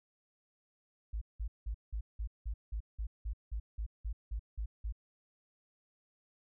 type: tone bursts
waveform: sine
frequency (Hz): 53.6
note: A1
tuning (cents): -45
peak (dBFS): -34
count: 15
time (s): 1.13-4.925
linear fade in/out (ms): 10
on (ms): 85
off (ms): 180
effects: none